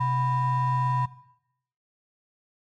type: ring-modulated tone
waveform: triangle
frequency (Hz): 430.1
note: A4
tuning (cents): -39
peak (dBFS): -17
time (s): 0-1.06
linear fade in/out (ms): 10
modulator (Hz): 559
effects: noise-tail reverb RT60 0.8 s tail -18 dB re dry + MP3 48 kbps